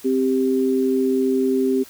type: tone pair together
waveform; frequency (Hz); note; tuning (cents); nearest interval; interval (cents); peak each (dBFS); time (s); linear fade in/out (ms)
sine; 261.6 / 393.3; C4 / G4; 0 / +6; perfect fifth; 706; -19; 0.04-1.84; 20
effects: white hiss -45 dBFS RMS until 1.89 s